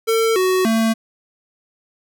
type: tone with pitch steps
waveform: square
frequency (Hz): 449.7 / 372.1 / 224.5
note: A4 / F#4 / A3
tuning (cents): +38 / +10 / +35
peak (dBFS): -15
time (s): 0.07-0.94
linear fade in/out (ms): 20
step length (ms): 290
effects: none